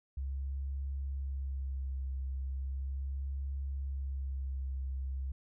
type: tone with vibrato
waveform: sine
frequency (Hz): 67.4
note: C#2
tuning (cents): -48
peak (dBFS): -34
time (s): 0.17-5.32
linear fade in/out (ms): 5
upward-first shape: sine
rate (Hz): 0.37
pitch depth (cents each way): 27
effects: none